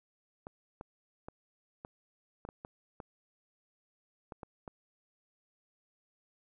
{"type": "clicks", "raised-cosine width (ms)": 1, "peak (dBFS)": -29, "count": 11, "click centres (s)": [0.469, 0.811, 1.285, 1.849, 2.451, 2.489, 2.649, 3.002, 4.322, 4.432, 4.678], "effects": []}